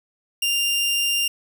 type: tone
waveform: sawtooth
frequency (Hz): 2794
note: F7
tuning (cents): 0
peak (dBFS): -16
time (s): 0.42-1.28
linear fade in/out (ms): 5
effects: none